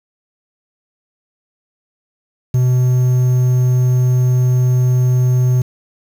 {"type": "tone with quantisation", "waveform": "triangle", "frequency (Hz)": 125.8, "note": "B2", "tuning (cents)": 32, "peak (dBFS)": -8, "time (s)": [2.54, 5.62], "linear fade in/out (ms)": 5, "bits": 6, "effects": []}